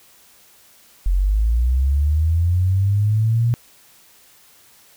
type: linear sweep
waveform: sine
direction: up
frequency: 42.83 to 119.8 Hz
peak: -14 dBFS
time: 1.06-3.54 s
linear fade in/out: 0 ms
effects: white hiss -51 dBFS RMS until 4.96 s